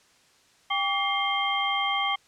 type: tone cluster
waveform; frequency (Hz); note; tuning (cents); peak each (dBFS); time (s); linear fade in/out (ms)
sine; 796 / 1148 / 2118 / 3171; G5 / D6 / C7 / G7; +26 / -40 / +21 / +19; -29; 0.7-2.16; 10
effects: white hiss -60 dBFS RMS until 2.27 s + low-pass 7000 Hz 12 dB/octave